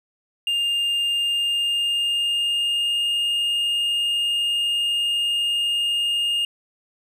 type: tone with pitch glide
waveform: triangle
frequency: 2809 to 2832 Hz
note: F7 to F7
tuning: +9 to +23 cents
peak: -18 dBFS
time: 0.47-6.45 s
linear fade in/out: 2 ms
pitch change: +14 cents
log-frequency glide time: 1.1-3.1 s
effects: none